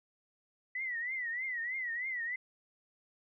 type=tone with vibrato; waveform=sine; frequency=1969 Hz; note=B6; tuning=6 cents flat; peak=-34 dBFS; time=0.75-2.36 s; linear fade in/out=5 ms; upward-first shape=triangle; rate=3.2 Hz; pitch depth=150 cents each way; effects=none